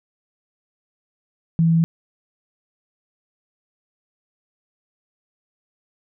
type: tone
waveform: sine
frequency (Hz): 164.81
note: E3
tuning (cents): 0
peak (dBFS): -13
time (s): 1.59-1.84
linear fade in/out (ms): 0
effects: none